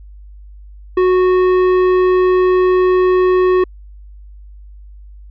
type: tone with tanh clipping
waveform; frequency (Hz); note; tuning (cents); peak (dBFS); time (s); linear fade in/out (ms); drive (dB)
triangle; 367.7; F#4; -11; -11; 0.97-3.64; 5; 16
effects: added 50 Hz sine -34 dBFS peak until 5.3 s